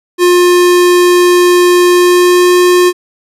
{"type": "tone with pitch glide", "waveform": "square", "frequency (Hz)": [355.3, 357.8], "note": ["F4", "F4"], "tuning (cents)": [30, 42], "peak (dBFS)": -5, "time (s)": [0.18, 2.93], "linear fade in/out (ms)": 50, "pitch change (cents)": 12, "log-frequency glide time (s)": [1.92, 2.54], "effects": ["resampled to 32000 Hz"]}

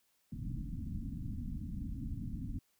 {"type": "low-pass noise", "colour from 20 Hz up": "pink", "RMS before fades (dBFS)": -40, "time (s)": [0.32, 2.59], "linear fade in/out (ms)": 5, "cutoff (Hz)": 290, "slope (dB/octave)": 96, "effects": ["white hiss -75 dBFS RMS until 2.79 s"]}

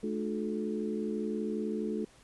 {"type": "harmonic tone with a mistuned harmonic", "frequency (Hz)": 72.1, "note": "D2", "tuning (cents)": -31, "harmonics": [3, 4, 5, 6], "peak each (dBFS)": [-34, -39, -38, -37], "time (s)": [0.03, 2.05], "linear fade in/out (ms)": 5, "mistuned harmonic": 4, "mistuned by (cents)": 76, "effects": ["pink hiss -60 dBFS RMS until 2.23 s", "resampled to 24000 Hz"]}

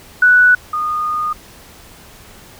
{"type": "tone pair in turn", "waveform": "sine", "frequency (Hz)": [1480, 1227], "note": ["F#6", "D#6"], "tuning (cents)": [0, -25], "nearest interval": "minor third", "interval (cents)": 325, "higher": "first", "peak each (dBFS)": [-6, -16], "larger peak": "first", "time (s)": [[0.22, 0.55], [0.73, 1.33]], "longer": "second", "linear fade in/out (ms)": 5, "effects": ["pink hiss -41 dBFS RMS until 2.59 s"]}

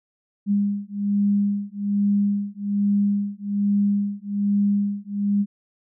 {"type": "beating tone pair", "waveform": "sine", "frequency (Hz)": [202, 203.2], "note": ["G#3", "G#3"], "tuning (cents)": [-48, -38], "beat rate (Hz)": 1.2, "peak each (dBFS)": -22, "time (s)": [0.46, 5.46], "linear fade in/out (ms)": 50, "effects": []}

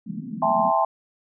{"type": "band-pass noise", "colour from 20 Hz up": "pink", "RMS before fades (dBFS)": -32, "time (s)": [0.06, 0.72], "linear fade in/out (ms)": 20, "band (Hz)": [170, 240], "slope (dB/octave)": 48}
{"type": "chord", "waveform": "sine", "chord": "A minor seventh", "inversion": "second", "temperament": "equal with one note detuned", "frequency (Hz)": [659.3, 798.2, 880, 1046.5], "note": ["E5", "G5", "A5", "C6"], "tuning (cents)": [0, 31, 0, 0], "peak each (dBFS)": -23, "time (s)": [0.42, 0.85], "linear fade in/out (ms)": 5}
{"effects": []}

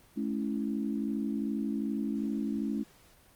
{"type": "chord", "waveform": "sine", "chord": "A major", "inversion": "none", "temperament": "equal with one note detuned", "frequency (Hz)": [214.6, 277.2, 329.6], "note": ["A3", "C#4", "E4"], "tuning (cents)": [-43, 0, 0], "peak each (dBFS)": [-32, -34, -38], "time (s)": [0.16, 2.84], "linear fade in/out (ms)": 20, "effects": ["pink hiss -60 dBFS RMS until 3.35 s", "Opus 32 kbps"]}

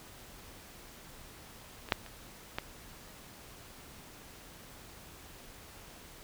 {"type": "clicks", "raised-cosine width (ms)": 0.3, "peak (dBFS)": [-28, -9, -30, -17], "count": 4, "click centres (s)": [1.888, 1.922, 2.063, 2.585], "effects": ["pink hiss -52 dBFS RMS until 6.23 s"]}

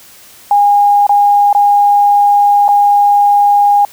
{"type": "tone with dropouts", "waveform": "sine", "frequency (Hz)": 816, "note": "G#5", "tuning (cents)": -31, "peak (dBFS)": -5, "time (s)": [0.51, 3.85], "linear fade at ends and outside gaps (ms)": 2, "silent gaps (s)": [[1.067, 1.093], [1.529, 1.549], [2.681, 2.688]], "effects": ["white hiss -39 dBFS RMS until 3.92 s"]}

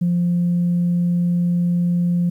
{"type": "tone", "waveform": "sine", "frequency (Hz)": 174.61, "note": "F3", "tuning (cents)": 0, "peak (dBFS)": -14, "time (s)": [0.01, 2.3], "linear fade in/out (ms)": 10, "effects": ["tanh soft clip ceiling -12 dBFS", "9-bit"]}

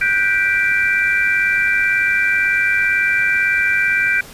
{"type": "chord", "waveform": "sine", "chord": "G major seventh", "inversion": "third", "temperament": "just", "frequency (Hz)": [1470, 1568, 1960, 2352], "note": ["F#6", "G6", "B6", "D7"], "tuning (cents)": [-12, 0, -14, 2], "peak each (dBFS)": [-23, -17, -23, -17], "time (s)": [0.01, 4.21], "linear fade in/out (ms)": 5, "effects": ["pink hiss -38 dBFS RMS until 4.33 s", "resampled to 32000 Hz"]}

